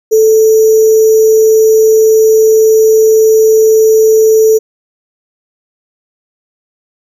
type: tone with sample-and-hold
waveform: sine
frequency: 439.1 Hz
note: A4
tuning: 4 cents flat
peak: -3 dBFS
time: 0.11-4.59 s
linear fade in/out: 20 ms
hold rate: 6300 Hz
effects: none